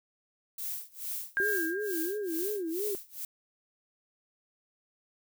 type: noise with tremolo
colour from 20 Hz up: violet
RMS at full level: -35 dBFS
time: 0.58-3.25 s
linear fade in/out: 2 ms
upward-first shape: sine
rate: 2.3 Hz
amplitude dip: 95%
type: tone with exponential decay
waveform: sine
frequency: 1606 Hz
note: G6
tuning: 41 cents sharp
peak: -24 dBFS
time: 1.37-2.71 s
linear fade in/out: 0 ms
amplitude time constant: 290 ms
type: tone with vibrato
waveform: sine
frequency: 370 Hz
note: F#4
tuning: in tune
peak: -31 dBFS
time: 1.4-2.95 s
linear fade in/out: 0 ms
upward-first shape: sine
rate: 2.9 Hz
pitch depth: 240 cents each way
effects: none